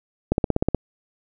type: click train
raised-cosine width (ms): 2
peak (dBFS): -5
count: 8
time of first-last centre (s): 0.32-0.747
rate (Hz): 16.4
effects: none